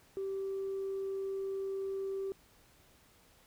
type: tone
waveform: sine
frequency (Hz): 388.6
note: G4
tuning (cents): -15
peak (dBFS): -33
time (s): 0.17-2.32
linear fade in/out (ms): 0
effects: tanh soft clip ceiling -31 dBFS + pink hiss -64 dBFS RMS until 3.46 s